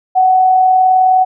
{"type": "tone with amplitude modulation", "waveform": "sine", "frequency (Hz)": 747, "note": "F#5", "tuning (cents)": 16, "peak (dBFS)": -5, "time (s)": [0.15, 1.25], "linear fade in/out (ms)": 20, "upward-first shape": "sine", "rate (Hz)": 39.6, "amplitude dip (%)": 30, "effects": []}